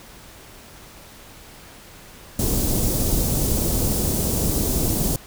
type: band-stop noise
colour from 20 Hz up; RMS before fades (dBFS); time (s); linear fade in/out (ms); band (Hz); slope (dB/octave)
pink; -21; 2.39-5.16; 2; 450 to 7200; 12
effects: pink hiss -44 dBFS RMS until 5.26 s